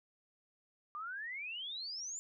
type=exponential sweep; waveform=sine; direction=up; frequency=1174.7 to 7250 Hz; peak=-40 dBFS; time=0.95-2.19 s; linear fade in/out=0 ms; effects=none